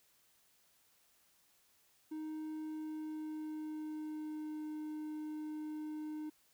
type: tone with pitch glide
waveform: triangle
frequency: 311.1 to 306.3 Hz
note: D#4 to D#4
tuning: 0 to -27 cents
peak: -38 dBFS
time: 2.11-6.3 s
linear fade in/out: 10 ms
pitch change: -27 cents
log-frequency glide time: 2.63-4.65 s
effects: white hiss -71 dBFS RMS until 6.53 s